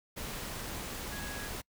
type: tone in noise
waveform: sine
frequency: 1661.2 Hz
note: G#6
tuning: in tune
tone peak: -44 dBFS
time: 1.11-1.49 s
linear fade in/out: 20 ms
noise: pink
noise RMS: -40 dBFS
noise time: 0.16-1.62 s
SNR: -7 dB
effects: noise-tail reverb RT60 0.1 s tail -26 dB re dry